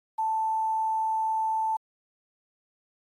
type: tone with quantisation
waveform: sine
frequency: 882 Hz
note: A5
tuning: 4 cents sharp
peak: -24 dBFS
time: 0.18-1.77 s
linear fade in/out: 10 ms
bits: 9
effects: AAC 48 kbps